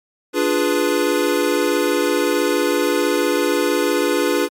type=chord; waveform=square; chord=D diminished seventh; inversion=none; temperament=equal; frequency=293.7 / 349.2 / 415.3 / 493.9 Hz; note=D4 / F4 / Ab4 / Cb5; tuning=0 / 0 / 0 / 0 cents; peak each=-22 dBFS; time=0.33-4.49 s; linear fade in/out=50 ms; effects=MP3 64 kbps